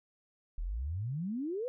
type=exponential sweep; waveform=sine; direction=up; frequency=36.71 to 521 Hz; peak=-33 dBFS; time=0.58-1.68 s; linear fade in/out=0 ms; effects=none